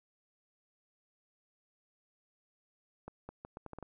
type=accelerating click train; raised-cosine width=1 ms; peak=-30 dBFS; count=8; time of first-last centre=3.08-3.827 s; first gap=210 ms; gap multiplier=0.76; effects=none